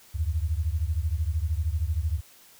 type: beating tone pair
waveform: sine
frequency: 74.2 / 87.2 Hz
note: D2 / F2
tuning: +18 / -2 cents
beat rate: 13 Hz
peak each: -26 / -28 dBFS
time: 0.14-2.21 s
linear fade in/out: 20 ms
effects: white hiss -54 dBFS RMS until 2.59 s